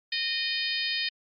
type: harmonic tone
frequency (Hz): 615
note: D#5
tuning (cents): -20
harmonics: 3 / 4 / 5 / 6 / 7 / 8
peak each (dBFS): -34 / -34 / -34 / -34 / -34 / -34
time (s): 0.12-1.09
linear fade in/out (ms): 5
effects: Opus 48 kbps